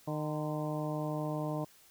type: harmonic tone with a mistuned harmonic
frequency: 152.5 Hz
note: D#3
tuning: 34 cents flat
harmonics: 1 / 2 / 3 / 4 / 5 / 6 / 7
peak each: -36 / -38 / -44 / -39 / -45 / -46 / -46 dBFS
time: 0.07-1.65 s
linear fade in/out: 10 ms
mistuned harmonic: 7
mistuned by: -56 cents
effects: white hiss -61 dBFS RMS until 1.9 s